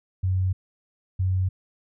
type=tone pair in turn; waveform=sine; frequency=93.2 / 93.2 Hz; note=F#2 / F#2; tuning=+13 / +13 cents; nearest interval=unison; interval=0 cents; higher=neither; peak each=-20 dBFS; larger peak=neither; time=0.23-0.53 / 1.19-1.49 s; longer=neither; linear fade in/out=10 ms; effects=none